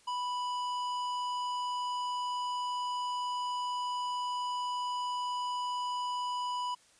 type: tone with tanh clipping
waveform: sine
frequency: 987.8 Hz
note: B5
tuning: in tune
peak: -34 dBFS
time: 0.07-6.75 s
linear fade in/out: 10 ms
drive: 14 dB
effects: white hiss -63 dBFS RMS until 6.99 s + resampled to 22050 Hz